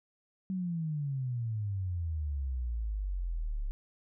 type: exponential sweep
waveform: sine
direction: down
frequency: 192.1 to 34.04 Hz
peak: -31 dBFS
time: 0.5-3.71 s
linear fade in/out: 0 ms
effects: none